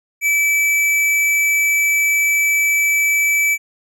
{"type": "tone", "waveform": "square", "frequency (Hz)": 2307, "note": "D7", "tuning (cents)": -31, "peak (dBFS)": -14, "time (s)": [0.21, 3.58], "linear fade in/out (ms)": 50, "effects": []}